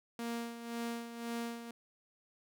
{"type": "tone with tremolo", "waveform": "sawtooth", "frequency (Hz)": 233.8, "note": "A#3", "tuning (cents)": 5, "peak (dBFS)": -32, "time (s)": [0.19, 1.71], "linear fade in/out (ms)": 2, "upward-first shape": "sine", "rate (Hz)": 1.9, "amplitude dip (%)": 65, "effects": []}